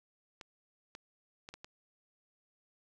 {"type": "clicks", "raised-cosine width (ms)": 0.2, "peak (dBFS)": -29, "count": 5, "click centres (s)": [0.412, 0.951, 1.489, 1.54, 1.645], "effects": []}